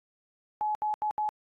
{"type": "tone bursts at uneven times", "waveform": "sine", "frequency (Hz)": 849, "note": "G#5", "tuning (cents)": 38, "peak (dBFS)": -26, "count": 4, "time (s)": [[0.61, 0.75], [0.82, 0.94], [1.02, 1.11], [1.18, 1.29]], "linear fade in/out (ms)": 0, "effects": ["AAC 32 kbps"]}